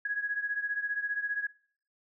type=beating tone pair; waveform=sine; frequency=1661.2 / 1676.2 Hz; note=G#6 / G#6; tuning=0 / +16 cents; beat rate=15 Hz; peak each=-31 / -35 dBFS; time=0.05-1.47 s; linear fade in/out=5 ms; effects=noise-tail reverb RT60 0.5 s tail -20 dB re dry